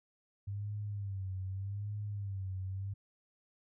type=tone with vibrato; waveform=sine; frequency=99 Hz; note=G2; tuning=18 cents sharp; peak=-36 dBFS; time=0.47-2.94 s; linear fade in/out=10 ms; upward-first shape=sine; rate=0.83 Hz; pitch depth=89 cents each way; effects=none